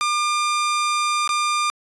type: tone with dropouts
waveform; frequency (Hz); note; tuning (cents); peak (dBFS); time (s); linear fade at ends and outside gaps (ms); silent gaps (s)
sawtooth; 1200; D6; +37; -15; 0.01-1.7; 0; 1.276-1.292
effects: resampled to 22050 Hz